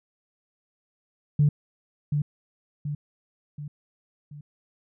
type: tone with echo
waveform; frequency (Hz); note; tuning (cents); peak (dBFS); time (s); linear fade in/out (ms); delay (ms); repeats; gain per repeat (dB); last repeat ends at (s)
sine; 146.83; D3; 0; -15; 1.39-1.49; 5; 730; 4; -6; 4.41
effects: tanh soft clip ceiling -11 dBFS